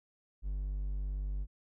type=tone; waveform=triangle; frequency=49 Hz; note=G1; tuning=in tune; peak=-31 dBFS; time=0.42-1.47 s; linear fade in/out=50 ms; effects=none